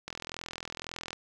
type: click train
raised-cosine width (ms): 0.2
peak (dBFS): -20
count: 45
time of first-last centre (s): 0.08-1.13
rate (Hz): 41.9
effects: none